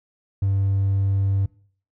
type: tone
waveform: triangle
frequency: 98 Hz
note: G2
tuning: in tune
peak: -15 dBFS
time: 0.42-1.46 s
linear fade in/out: 5 ms
effects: noise-tail reverb RT60 0.5 s tail -23 dB re dry + tanh soft clip ceiling -12 dBFS